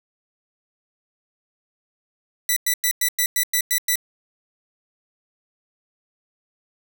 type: tone bursts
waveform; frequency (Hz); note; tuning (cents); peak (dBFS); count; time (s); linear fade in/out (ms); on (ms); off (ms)
5% pulse; 1975.5; B6; 0; -7; 9; 2.49-3.956; 2; 74; 100
effects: none